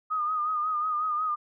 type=tone with vibrato; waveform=sine; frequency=1235 Hz; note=D#6; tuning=13 cents flat; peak=-25 dBFS; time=0.1-1.36 s; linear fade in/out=20 ms; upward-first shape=sine; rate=5.5 Hz; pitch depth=50 cents each way; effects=none